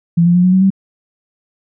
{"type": "tone with pitch steps", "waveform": "sine", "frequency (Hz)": [169.4, 173.86, 178.44, 183.14, 187.96, 192.91], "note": ["E3", "F3", "F3", "F#3", "F#3", "G3"], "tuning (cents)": [48, -7, 38, -17, 28, -27], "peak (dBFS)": -7, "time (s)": [0.17, 0.704], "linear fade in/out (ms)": 10, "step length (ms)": 89, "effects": []}